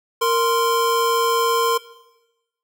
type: tone pair together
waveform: square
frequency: 463.7 / 1041 Hz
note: A#4 / C6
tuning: -9 / -9 cents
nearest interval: octave + major second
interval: 1400 cents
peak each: -20 dBFS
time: 0.21-1.78 s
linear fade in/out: 10 ms
effects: noise-tail reverb RT60 1.0 s tail -18 dB re dry